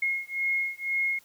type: beating tone pair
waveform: sine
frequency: 2155 / 2157 Hz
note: C#7 / C#7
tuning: -49 / -48 cents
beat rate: 2 Hz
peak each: -29 dBFS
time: 0.02-1.19 s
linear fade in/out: 5 ms
effects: white hiss -59 dBFS RMS until 1.24 s